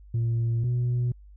sine tone pair in turn, 115.8 / 122.25 Hz, A#2 / B2, -11 / -17 cents, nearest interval minor second, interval 94 cents, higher second, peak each -20 dBFS, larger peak neither, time 0.14-0.64 / 0.64-1.12 s, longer first, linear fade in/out 5 ms, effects tanh soft clip ceiling -21 dBFS + added 50 Hz sine -46 dBFS peak until 1.36 s

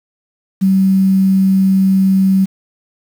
sine tone with quantisation, 191.4 Hz, G3, 41 cents flat, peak -8 dBFS, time 0.61-2.46 s, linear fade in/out 20 ms, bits 6, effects none

